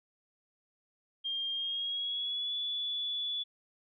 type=tone with pitch glide; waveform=sine; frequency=3207 to 3437 Hz; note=G7 to A7; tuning=+39 to -41 cents; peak=-32 dBFS; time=1.24-3.44 s; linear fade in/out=20 ms; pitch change=+120 cents; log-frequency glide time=1.52-2.55 s; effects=none